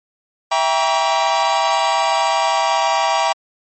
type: chord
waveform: 45% pulse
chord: E diminished seventh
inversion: none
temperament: just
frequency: 659.3 / 791.1 / 949.3 / 1139.2 Hz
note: E5 / G5 / Bb5 / Db6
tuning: 0 / +16 / +31 / +47 cents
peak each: -21 / -19 / -19 / -22 dBFS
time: 0.51-3.33 s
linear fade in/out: 10 ms
effects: low-pass 7000 Hz 12 dB/octave + MP3 32 kbps